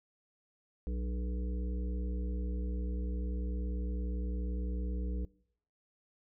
harmonic tone with a mistuned harmonic, 60.3 Hz, B1, 41 cents flat, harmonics 1 / 3 / 5 / 7 / 8, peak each -33 / -43 / -47 / -50 / -51 dBFS, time 0.87-5.25 s, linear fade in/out 0 ms, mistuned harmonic 3, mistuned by +82 cents, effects noise-tail reverb RT60 0.7 s tail -23 dB re dry

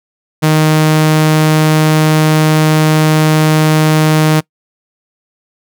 sawtooth tone, 155.5 Hz, D#3, 1 cent flat, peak -3 dBFS, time 0.42-4.41 s, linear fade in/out 20 ms, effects noise-tail reverb RT60 0.1 s tail -24 dB re dry

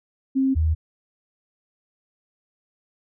sine tone pair in turn, 266.6 / 79.26 Hz, C4 / D#2, +33 / +33 cents, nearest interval octave + major sixth, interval 2100 cents, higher first, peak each -17 dBFS, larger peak neither, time 0.35-0.55 / 0.55-0.75 s, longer neither, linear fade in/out 20 ms, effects none

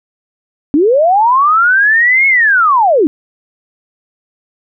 sine linear two-way sweep, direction up then down, 270 to 2200 to 270 Hz, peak -6 dBFS, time 0.74-3.07 s, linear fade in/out 0 ms, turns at 2.27 s, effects none

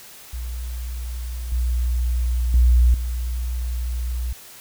sine tone with level steps, 60.5 Hz, B1, 35 cents flat, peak -26 / -18 / -11 / -22 dBFS, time 0.33-4.33 s, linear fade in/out 5 ms, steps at 1.52 / 2.54 / 2.94 s, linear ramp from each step 2 ms, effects white hiss -43 dBFS RMS until 4.6 s

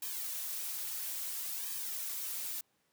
blue noise with flanger, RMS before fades -39 dBFS, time 0.02-2.61 s, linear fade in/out 5 ms, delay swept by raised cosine 1.4 to 5.3 ms, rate 0.59 Hz, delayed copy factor -0.95, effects pink hiss -75 dBFS RMS until 2.92 s + high-pass 150 Hz 12 dB/octave

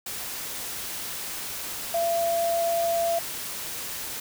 sine tone in noise, 677 Hz, E5, 46 cents sharp, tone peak -22 dBFS, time 1.94-3.19 s, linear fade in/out 5 ms, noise white, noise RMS -34 dBFS, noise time 0.06-4.2 s, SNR +9 dB, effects none

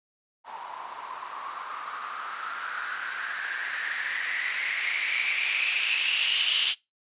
violet noise with low-pass filter sweep, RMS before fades -30 dBFS, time 0.44-6.75 s, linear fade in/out 50 ms, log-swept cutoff 900 to 3100 Hz, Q 6.7, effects noise-tail reverb RT60 0.2 s tail -21 dB re dry + resampled to 8000 Hz

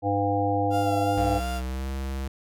harmonic tone, 100.7 Hz, G2, 47 cents sharp, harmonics 1 / 3 / 5 / 7 / 8, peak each -28 / -28 / -28 / -28 / -28 dBFS, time 0.02-1.41 s, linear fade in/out 50 ms
35% pulse tone with vibrato, 690 Hz, F5, 21 cents flat, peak -29 dBFS, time 0.7-1.62 s, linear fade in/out 50 ms, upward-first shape sine, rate 2.8 Hz, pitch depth 22 cents each way
square tone with pitch glide, 63.6 to 66.88 Hz, C2 to C2, -48 to +39 cents, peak -29 dBFS, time 1.17-2.28 s, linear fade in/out 5 ms, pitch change +87 cents, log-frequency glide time 1.59-1.88 s
effects none

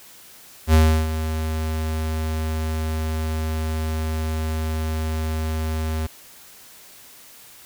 square tone with ADSR envelope, 79 Hz, D#2, 27 cents sharp, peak -11 dBFS, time 0.67-6.07 s, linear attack 67 ms, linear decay 330 ms, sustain -12 dB, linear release 10 ms, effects white hiss -46 dBFS RMS until 7.65 s

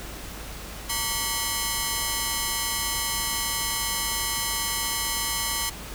5% pulse ring-modulated tone, 1032 Hz, C6, 24 cents flat, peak -10 dBFS, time 0.89-5.7 s, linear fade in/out 10 ms, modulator 116 Hz, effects added 50 Hz sine -40 dBFS peak until 5.94 s + pink hiss -39 dBFS RMS until 5.94 s

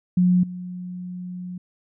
sine tone with level steps, 180.2 Hz, F#3, 45 cents flat, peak -14 / -30 dBFS, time 0.17-1.58 s, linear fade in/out 5 ms, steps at 0.43 s, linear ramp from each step 5 ms, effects none

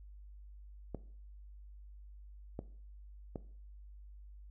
clicks, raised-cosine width 2 ms, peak -26 dBFS, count 3, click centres 0.947 / 2.591 / 3.358 s, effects noise-tail reverb RT60 0.5 s tail -17 dB re dry + added 50 Hz sine -50 dBFS peak until 4.5 s

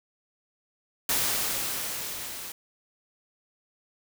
white noise with level ramp, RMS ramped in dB -25 to -39 dBFS, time 1.09-2.52 s, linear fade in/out 2 ms, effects none

